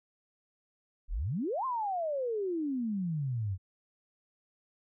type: exponential two-way sweep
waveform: sine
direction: up then down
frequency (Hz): 31.7 to 1074 to 89.8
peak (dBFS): -30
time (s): 1.08-3.58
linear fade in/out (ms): 50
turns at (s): 1.65
effects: none